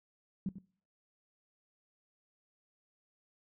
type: tone with echo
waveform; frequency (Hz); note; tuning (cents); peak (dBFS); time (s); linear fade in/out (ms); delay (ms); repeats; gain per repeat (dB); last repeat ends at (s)
sine; 190; F#3; +46; -31; 0.46-0.49; 2; 95; 1; -11; 0.585
effects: noise-tail reverb RT60 0.5 s tail -22 dB re dry